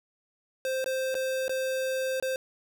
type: tone with dropouts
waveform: square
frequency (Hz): 523.3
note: C5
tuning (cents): 0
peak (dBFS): -28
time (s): 0.65-2.36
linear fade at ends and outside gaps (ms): 1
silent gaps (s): 0.843-0.86 / 1.144-1.151 / 1.481-1.494 / 2.2-2.225
effects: none